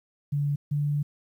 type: tone pair in turn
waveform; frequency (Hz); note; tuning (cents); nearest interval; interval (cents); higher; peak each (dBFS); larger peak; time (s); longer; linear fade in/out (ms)
sine; 144.1 / 145.94; D3 / D3; -33 / -11; unison; 22; second; -23; neither; 0.32-0.56 / 0.71-1.03; second; 10
effects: 10-bit